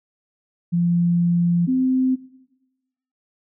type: tone pair in turn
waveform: sine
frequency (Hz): 172.7 / 258.8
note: F3 / C4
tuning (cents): -19 / -19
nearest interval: perfect fifth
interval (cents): 700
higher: second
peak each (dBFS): -16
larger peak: neither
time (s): 0.72-1.67 / 1.67-2.16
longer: first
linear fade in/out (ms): 20
effects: noise-tail reverb RT60 1.0 s tail -18 dB re dry